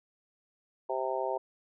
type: harmonic tone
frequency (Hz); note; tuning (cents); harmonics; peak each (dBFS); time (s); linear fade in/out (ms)
130.81; C3; 0; 3 / 4 / 5 / 6 / 7; -36 / -35 / -35 / -38 / -36; 0.89-1.38; 10
effects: none